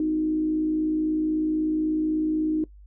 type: tone with frequency modulation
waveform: sine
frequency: 311.1 Hz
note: D#4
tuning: in tune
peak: -21 dBFS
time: 0-2.64 s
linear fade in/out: 2 ms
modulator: 56.2 Hz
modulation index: 0.35
effects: noise-tail reverb RT60 0.1 s tail -20 dB re dry + added 50 Hz sine -45 dBFS peak until 2.86 s